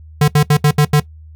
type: tone bursts at uneven times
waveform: square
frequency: 148.3 Hz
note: D3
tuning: 17 cents sharp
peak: -8 dBFS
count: 6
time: 0.21-0.28 / 0.35-0.43 / 0.5-0.57 / 0.64-0.71 / 0.78-0.85 / 0.93-1 s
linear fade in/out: 5 ms
effects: noise-tail reverb RT60 0.1 s tail -18 dB re dry + added 78 Hz sine -35 dBFS peak until 1.35 s